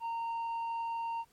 sine tone with tanh clipping, 922 Hz, A#5, 19 cents flat, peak -34 dBFS, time 0-1.25 s, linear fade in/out 50 ms, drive 4 dB, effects pink hiss -68 dBFS RMS until 1.32 s + MP3 64 kbps

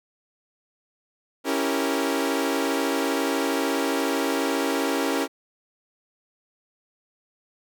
sawtooth chord, C# diminished seventh, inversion none, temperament equal, 277.2 / 329.6 / 392 / 466.2 Hz, C#4 / E4 / G4 / Bb4, 0 / 0 / 0 / 0 cents, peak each -22 / -25 / -26 / -25 dBFS, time 1.44-5.28 s, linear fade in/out 50 ms, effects none

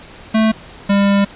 square tone pair in turn, 220 / 199.91 Hz, A3 / G3, 0 / +34 cents, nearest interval major second, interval 166 cents, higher first, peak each -11 / -11 dBFS, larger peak neither, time 0.34-0.52 / 0.89-1.25 s, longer second, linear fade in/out 10 ms, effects pink hiss -38 dBFS RMS until 1.35 s + resampled to 8000 Hz

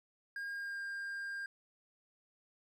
triangle tone with pitch glide, 1619 to 1602.3 Hz, G#6 to G6, -45 to +37 cents, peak -37 dBFS, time 0.36-1.46 s, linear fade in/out 2 ms, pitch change -18 cents, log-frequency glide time 0.52-0.81 s, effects none

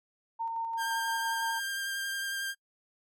sine tone with tremolo, 913 Hz, A#5, 36 cents flat, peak -30 dBFS, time 0.39-1.6 s, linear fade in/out 20 ms, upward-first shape square, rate 5.8 Hz, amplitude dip 25%
sawtooth tone with vibrato, 1595 Hz, G6, 30 cents sharp, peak -29 dBFS, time 0.77-2.55 s, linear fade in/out 50 ms, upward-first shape sine, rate 11 Hz, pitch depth 14 cents each way
effects noise-tail reverb RT60 0.1 s tail -25 dB re dry

